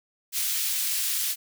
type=high-pass noise; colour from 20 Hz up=white; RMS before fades=-27 dBFS; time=0.32-1.36 s; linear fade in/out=50 ms; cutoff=2500 Hz; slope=12 dB/octave; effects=none